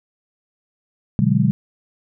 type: chord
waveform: sine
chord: G# half-diminished seventh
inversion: first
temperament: equal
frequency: 123.47 / 146.83 / 185 / 207.7 Hz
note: B2 / D3 / F#3 / G#3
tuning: 0 / 0 / 0 / 0 cents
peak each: -19 dBFS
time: 1.19-1.51 s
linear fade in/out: 0 ms
effects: none